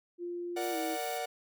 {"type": "tone with pitch glide", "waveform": "sine", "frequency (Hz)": [349.2, 322.1], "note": ["F4", "E4"], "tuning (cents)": [0, -40], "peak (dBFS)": -35, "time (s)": [0.18, 0.98], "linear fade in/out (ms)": 50, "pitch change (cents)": -140, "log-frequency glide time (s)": [0.71, 0.77]}
{"type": "chord", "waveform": "45% pulse", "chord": "Bb augmented", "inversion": "none", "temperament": "equal", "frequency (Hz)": [466.2, 587.3, 740], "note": ["Bb4", "D5", "F#5"], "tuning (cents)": [0, 0, 0], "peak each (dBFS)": [-40, -40, -36], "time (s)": [0.56, 1.26], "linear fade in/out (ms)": 10}
{"type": "noise", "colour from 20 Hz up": "blue", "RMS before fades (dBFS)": -46, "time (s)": [0.6, 1.19], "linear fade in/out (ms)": 20}
{"effects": []}